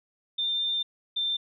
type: tone pair in turn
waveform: sine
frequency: 3596 / 3577 Hz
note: A7 / A7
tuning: +37 / +28 cents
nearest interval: unison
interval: 9 cents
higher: first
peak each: -25 / -25 dBFS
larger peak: neither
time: 0.38-0.83 / 1.16-1.37 s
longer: first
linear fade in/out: 10 ms
effects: none